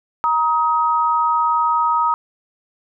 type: tone pair together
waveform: sine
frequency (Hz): 942.3 / 1262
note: A#5 / D#6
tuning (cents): +18 / +24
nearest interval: perfect fourth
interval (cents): 506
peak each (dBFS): -17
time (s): 0.24-2.14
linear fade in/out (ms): 0
effects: none